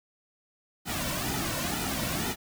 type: noise with flanger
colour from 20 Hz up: pink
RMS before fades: -31 dBFS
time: 0.85-2.36 s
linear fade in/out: 50 ms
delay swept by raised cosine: 1.8 to 2.46 ms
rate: 2.1 Hz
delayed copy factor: -0.75
effects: none